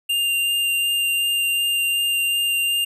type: tone with vibrato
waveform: square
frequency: 2794 Hz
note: F7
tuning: in tune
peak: -19 dBFS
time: 0.09-2.85 s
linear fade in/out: 10 ms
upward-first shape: sine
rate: 2.7 Hz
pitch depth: 8 cents each way
effects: none